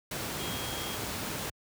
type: tone in noise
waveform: sine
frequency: 3260 Hz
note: G#7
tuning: 33 cents flat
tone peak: -41 dBFS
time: 0.39-0.96 s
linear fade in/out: 5 ms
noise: pink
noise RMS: -35 dBFS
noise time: 0.11-1.5 s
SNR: -9 dB
effects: high-pass 80 Hz 12 dB/octave